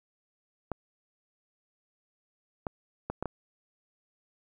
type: clicks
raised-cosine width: 1 ms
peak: -18 dBFS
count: 5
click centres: 0.717 / 2.668 / 3.1 / 3.226 / 3.257 s
effects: 10-bit